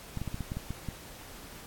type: clicks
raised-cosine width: 5 ms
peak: -22 dBFS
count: 9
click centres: 0.173 / 0.216 / 0.277 / 0.344 / 0.407 / 0.519 / 0.57 / 0.706 / 0.887 s
effects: pink hiss -48 dBFS RMS until 1.66 s + AAC 64 kbps